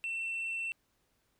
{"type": "tone with tanh clipping", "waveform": "sine", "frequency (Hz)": 2692, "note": "E7", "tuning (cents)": 36, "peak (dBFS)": -34, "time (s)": [0.04, 0.72], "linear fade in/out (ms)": 0, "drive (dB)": 1, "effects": ["pink hiss -75 dBFS RMS until 1.39 s"]}